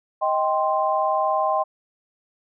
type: chord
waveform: sine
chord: C minor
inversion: first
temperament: just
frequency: 627.9 / 784.9 / 1046.5 Hz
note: Eb5 / G5 / C6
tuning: +16 / +2 / 0 cents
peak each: -23 dBFS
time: 0.21-1.64 s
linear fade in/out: 20 ms
effects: none